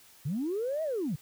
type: linear two-way sweep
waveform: sine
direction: up then down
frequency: 123.47 to 653 to 123.47 Hz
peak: -28 dBFS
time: 0.25-1.16 s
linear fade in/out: 10 ms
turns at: 0.83 s
effects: tanh soft clip ceiling -24 dBFS + white hiss -57 dBFS RMS until 1.21 s